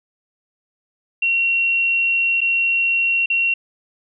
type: tone with dropouts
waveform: sine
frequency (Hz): 2737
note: F7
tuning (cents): -36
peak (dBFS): -15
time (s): 1.22-3.54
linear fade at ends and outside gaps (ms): 5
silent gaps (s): 2.407-2.414 / 3.26-3.3
effects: none